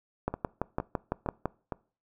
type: two click trains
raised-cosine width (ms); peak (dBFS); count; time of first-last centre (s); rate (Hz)
1; -14 / -18; 8 / 4; 0.28-1.456 / 0.34-1.722; 5.95 / 2.17
effects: noise-tail reverb RT60 0.4 s tail -23 dB re dry